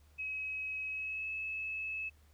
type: tone with pitch glide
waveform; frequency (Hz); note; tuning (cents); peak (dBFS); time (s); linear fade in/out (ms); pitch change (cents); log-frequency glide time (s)
sine; 2553 to 2595; D#7 to E7; +44 to -28; -36; 0.18-2.1; 20; +28; 0.88-1.3
effects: added 74 Hz sine -60 dBFS peak until 2.33 s + pink hiss -70 dBFS RMS until 2.33 s